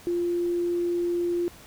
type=tone; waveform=sine; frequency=347.8 Hz; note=F4; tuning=7 cents flat; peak=-23 dBFS; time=0.07-1.48 s; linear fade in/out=0 ms; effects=pink hiss -49 dBFS RMS until 1.66 s

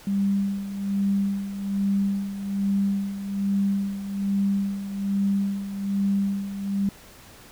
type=tone with tremolo; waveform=sine; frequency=198.2 Hz; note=G3; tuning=19 cents sharp; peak=-19 dBFS; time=0.07-6.89 s; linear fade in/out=2 ms; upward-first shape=sine; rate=1.2 Hz; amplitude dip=70%; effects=pink hiss -48 dBFS RMS until 7.51 s

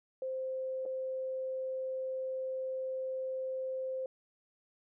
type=tone with dropouts; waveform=sine; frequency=522 Hz; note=C5; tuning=4 cents flat; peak=-34 dBFS; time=0.22-4.06 s; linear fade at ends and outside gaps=2 ms; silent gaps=0.854-0.86 s; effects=none

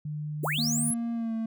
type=tone; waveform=sine; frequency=150.5 Hz; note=D3; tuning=43 cents sharp; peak=-31 dBFS; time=0.05-0.91 s; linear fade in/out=5 ms
type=high-pass noise; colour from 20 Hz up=white; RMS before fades=-42 dBFS; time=0.43-0.91 s; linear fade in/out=10 ms; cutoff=7000 Hz; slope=96 dB/octave
type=linear sweep; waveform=sine; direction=up; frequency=196 to 11175 Hz; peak=-27 dBFS; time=0.43-0.94 s; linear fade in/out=5 ms
type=tone with pitch glide; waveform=triangle; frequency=233.1 to 224.3 Hz; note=A#3 to A3; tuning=0 to +34 cents; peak=-26 dBFS; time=0.58-1.46 s; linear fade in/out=5 ms; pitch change=-66 cents; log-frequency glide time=1.13-1.34 s
effects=none

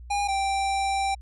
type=tone pair in turn; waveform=square; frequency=811 / 784.3 Hz; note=G#5 / G5; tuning=-41 / +1 cents; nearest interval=minor second; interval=58 cents; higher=first; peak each=-24 dBFS; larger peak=neither; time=0.1-0.28 / 0.28-1.15 s; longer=second; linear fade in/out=10 ms; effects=added 60 Hz sine -40 dBFS peak until 1.21 s + resampled to 24000 Hz

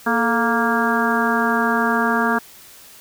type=harmonic tone with a mistuned harmonic; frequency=233.1 Hz; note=A#3; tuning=in tune; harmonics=1 / 2 / 3 / 4 / 5 / 6 / 7; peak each=-21 / -25 / -25 / -24 / -24 / -24 / -23 dBFS; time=0.06-2.39 s; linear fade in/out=10 ms; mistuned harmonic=2; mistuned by=-100 cents; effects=white hiss -44 dBFS RMS until 3 s

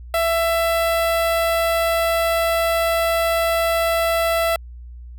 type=tone with notch filter; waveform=sawtooth; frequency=666 Hz; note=E5; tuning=18 cents sharp; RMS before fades=-19 dBFS; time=0.14-4.56 s; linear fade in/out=2 ms; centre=6300 Hz; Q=1.3; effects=added 60 Hz sine -34 dBFS peak until 5.18 s

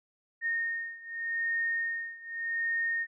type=beating tone pair; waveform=sine; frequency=1842 / 1842.84 Hz; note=A#6 / A#6; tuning=-21 / -20 cents; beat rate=0.84 Hz; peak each=-32 / -34 dBFS; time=0.41-3.07 s; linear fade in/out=50 ms; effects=none

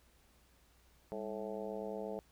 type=harmonic tone with a mistuned harmonic; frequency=108.5 Hz; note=A2; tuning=24 cents flat; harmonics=2 / 3 / 4 / 5 / 6 / 7 / 8; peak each=-46 / -51 / -43 / -45 / -46 / -52 / -53 dBFS; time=1.12-2.19 s; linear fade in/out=0 ms; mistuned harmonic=2; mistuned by=-130 cents; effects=added 60 Hz sine -68 dBFS peak until 2.31 s + pink hiss -69 dBFS RMS until 2.31 s

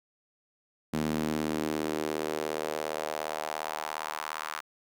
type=tone with high-pass filter sweep; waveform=sawtooth; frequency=77.2 Hz; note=D#2; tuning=13 cents flat; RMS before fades=-33 dBFS; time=0.93-4.61 s; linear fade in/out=10 ms; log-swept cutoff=210 to 1200 Hz; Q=2.1; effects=none

